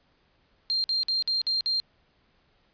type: tone bursts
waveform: sine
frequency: 4186 Hz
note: C8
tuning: in tune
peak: -23 dBFS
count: 6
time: 0.7-1.8 s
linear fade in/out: 0 ms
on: 140 ms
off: 52 ms
effects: pink hiss -66 dBFS RMS until 2.73 s + resampled to 11025 Hz